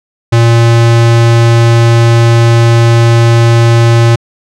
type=tone; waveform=square; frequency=116.54 Hz; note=A#2; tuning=in tune; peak=-4 dBFS; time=0.32-4.16 s; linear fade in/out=10 ms; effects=low-pass 7000 Hz 12 dB/octave